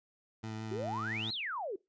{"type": "tone with vibrato", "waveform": "20% pulse", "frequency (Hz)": 110, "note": "A2", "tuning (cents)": 0, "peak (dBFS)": -34, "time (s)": [0.43, 1.31], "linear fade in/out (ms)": 10, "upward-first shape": "triangle", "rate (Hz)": 6.2, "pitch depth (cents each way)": 18}
{"type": "exponential two-way sweep", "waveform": "sine", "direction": "up then down", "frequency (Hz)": [349.2, 4300, 349.2], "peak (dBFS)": -35, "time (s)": [0.71, 1.76], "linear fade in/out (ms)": 5, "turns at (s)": 1.32}
{"effects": ["noise-tail reverb RT60 0.2 s tail -20 dB re dry", "resampled to 16000 Hz"]}